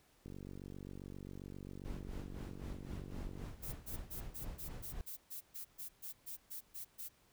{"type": "click train", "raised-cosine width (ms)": 3, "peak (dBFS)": -36, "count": 152, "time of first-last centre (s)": [0.26, 3.439], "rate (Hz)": 47.5}
{"type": "noise with tremolo", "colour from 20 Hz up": "brown", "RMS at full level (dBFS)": -44, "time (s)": [1.85, 5.01], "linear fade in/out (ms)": 0, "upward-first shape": "sine", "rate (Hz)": 3.9, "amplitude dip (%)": 75}
{"type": "noise bursts", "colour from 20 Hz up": "violet", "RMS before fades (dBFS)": -46, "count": 15, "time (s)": [3.62, 7.09], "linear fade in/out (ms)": 20, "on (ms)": 110, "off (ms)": 130}
{"effects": ["pink hiss -70 dBFS RMS until 7.32 s"]}